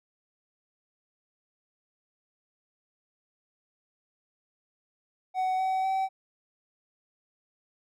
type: tone with pitch steps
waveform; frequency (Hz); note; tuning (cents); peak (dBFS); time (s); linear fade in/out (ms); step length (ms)
triangle; 748 / 757.1 / 766.4; F#5 / F#5 / G5; +19 / +40 / -39; -23; 5.34-6.09; 50; 250
effects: none